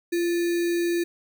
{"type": "tone with sample-and-hold", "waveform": "sine", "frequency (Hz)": 343.4, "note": "F4", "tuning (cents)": -29, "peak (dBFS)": -21, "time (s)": [0.12, 1.04], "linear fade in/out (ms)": 10, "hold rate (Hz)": 2100, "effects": []}